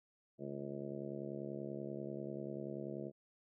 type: harmonic tone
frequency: 70.3 Hz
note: C#2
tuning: 25 cents sharp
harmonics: 2 / 3 / 4 / 5 / 6 / 7 / 8 / 9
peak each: -49 / -47 / -54 / -46 / -52 / -51 / -53 / -51 dBFS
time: 0.38-3.12 s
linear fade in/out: 50 ms
effects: none